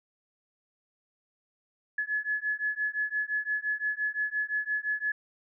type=beating tone pair; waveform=sine; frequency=1703 / 1708.8 Hz; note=G#6 / G#6; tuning=+43 / +49 cents; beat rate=5.8 Hz; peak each=-31 dBFS; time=1.98-5.12 s; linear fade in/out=5 ms; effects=none